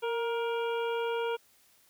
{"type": "harmonic tone with a mistuned harmonic", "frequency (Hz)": 470.7, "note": "A#4", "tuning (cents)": 17, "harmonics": [1, 2, 3, 5, 6, 7], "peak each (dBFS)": [-30, -36, -40, -44, -46, -47], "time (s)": [0.02, 1.37], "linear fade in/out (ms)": 20, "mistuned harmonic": 1, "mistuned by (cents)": -29, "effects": ["white hiss -64 dBFS RMS until 1.89 s"]}